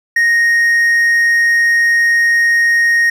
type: tone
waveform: triangle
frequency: 1864.7 Hz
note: A#6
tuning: in tune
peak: -7 dBFS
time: 0.16-3.1 s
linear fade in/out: 5 ms
effects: none